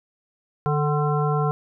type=harmonic tone with a mistuned harmonic; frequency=149.5 Hz; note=D3; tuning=31 cents sharp; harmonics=1 / 3 / 5 / 7 / 9; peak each=-21 / -26 / -28 / -29 / -31 dBFS; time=0.66-1.51 s; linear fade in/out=0 ms; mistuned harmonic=3; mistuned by=-33 cents; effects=none